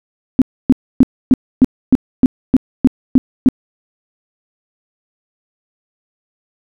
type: tone bursts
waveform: sine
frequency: 257.8 Hz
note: C4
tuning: 26 cents flat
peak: -3 dBFS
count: 11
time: 0.39-3.487 s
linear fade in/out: 0 ms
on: 27 ms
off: 280 ms
effects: none